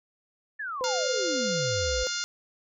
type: exponential sweep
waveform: sine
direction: down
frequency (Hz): 1798 to 51.5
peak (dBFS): -31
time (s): 0.59-2.04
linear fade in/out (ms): 10
type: tone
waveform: sine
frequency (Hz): 509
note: C5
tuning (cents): -48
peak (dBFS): -28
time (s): 0.81-2.07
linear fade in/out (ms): 0
type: harmonic tone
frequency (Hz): 705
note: F5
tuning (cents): +16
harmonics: 2 / 3 / 4 / 5 / 6 / 7 / 8 / 9 / 10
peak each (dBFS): -34 / -42 / -40 / -38 / -36 / -37 / -38 / -38 / -41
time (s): 0.84-2.24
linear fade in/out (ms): 0
effects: none